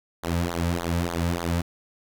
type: tone with flanger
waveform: sawtooth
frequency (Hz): 85.5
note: F2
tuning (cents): -36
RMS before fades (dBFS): -26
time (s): 0.23-1.62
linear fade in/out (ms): 10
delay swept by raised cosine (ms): 0.37 to 2.87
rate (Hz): 3.4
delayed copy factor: -1
effects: none